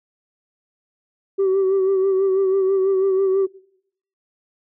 sine tone with vibrato, 384.2 Hz, G4, 35 cents flat, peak -13 dBFS, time 1.38-3.47 s, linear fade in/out 20 ms, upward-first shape sine, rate 6.1 Hz, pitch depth 40 cents each way, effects noise-tail reverb RT60 0.7 s tail -22 dB re dry + tanh soft clip ceiling -13 dBFS

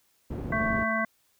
white low-pass noise, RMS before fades -34 dBFS, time 0.3-0.84 s, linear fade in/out 10 ms, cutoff 260 Hz, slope 12 dB/octave
harmonic tone, 221.8 Hz, A3, 14 cents sharp, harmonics 1 / 3 / 5 / 7 / 9, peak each -31 / -31 / -31 / -31 / -31 dBFS, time 0.52-1.05 s, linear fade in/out 5 ms
effects white hiss -68 dBFS RMS until 1.39 s

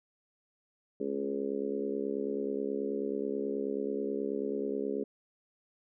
harmonic tone with a mistuned harmonic, 69.3 Hz, C#2, in tune, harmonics 3 / 4 / 5 / 6 / 7 / 8, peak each -40 / -37 / -41 / -34 / -40 / -45 dBFS, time 1-5.04 s, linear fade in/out 5 ms, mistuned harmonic 3, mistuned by +15 cents, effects none

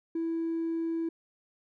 sine tone with hard clipping, 329.6 Hz, E4, in tune, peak -29 dBFS, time 0.15-1.09 s, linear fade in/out 5 ms, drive 1 dB, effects none

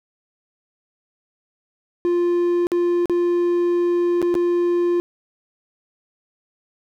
triangle tone with dropouts, 349.2 Hz, F4, in tune, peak -14 dBFS, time 2.05-5 s, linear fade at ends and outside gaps 0 ms, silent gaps 2.669-2.718 / 3.057-3.097 / 4.217-4.226 / 4.342-4.352 s, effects none

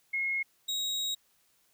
sine / 35% pulse tone pair in turn, 2160 / 3799 Hz, C#7 / A#7, -45 / +32 cents, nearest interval minor seventh, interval 977 cents, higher second, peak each -28 dBFS, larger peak neither, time 0.13-0.43 / 0.68-1.15 s, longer second, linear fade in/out 10 ms, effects white hiss -69 dBFS RMS until 1.73 s

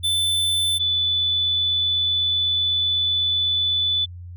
square / sine tone pair in turn, 3522 / 3484 Hz, A7 / A7, +1 / -18 cents, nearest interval unison, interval 19 cents, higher first, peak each -19 / -18 dBFS, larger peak second, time 0.03-0.79 / 0.79-4.06 s, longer second, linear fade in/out 20 ms, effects added 88 Hz sine -34 dBFS peak until 4.36 s

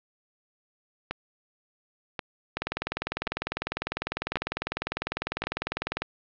two click trains, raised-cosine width 0.3 ms, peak -13 / -11 dBFS, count 5 / 70, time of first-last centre 1.11-5.439 / 2.57-6.02 s, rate 0.924 / 20 Hz, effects low-pass 4000 Hz 12 dB/octave

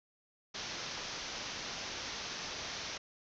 white low-pass noise, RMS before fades -42 dBFS, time 0.54-2.98 s, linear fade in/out 10 ms, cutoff 6300 Hz, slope 96 dB/octave, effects none

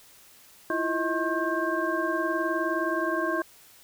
sine tone cluster, 326.3 / 345.6 / 634 / 1076 / 1585 Hz, E4 / F4 / D#5 / C6 / G6, -18 / -18 / +32 / +48 / +19 cents, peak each -31 dBFS, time 0.7-3.42 s, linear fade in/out 2 ms, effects white hiss -54 dBFS RMS until 3.83 s

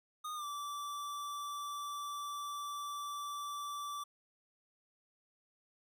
square tone with pitch glide, 1232 to 1162.9 Hz, D#6 to D6, -17 to -17 cents, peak -40 dBFS, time 0.24-4.04 s, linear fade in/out 10 ms, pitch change -100 cents, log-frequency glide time 0.35-0.45 s, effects none

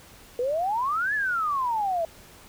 sine exponential two-way sweep, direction up then down, 472.4 to 1760 to 643 Hz, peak -23 dBFS, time 0.39-2.05 s, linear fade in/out 2 ms, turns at 1.14 s, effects pink hiss -50 dBFS RMS until 2.48 s

